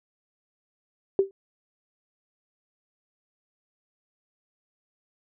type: tone with exponential decay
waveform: sine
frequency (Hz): 390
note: G4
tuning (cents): -9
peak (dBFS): -13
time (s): 1.19-1.31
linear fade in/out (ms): 1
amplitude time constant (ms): 26
effects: none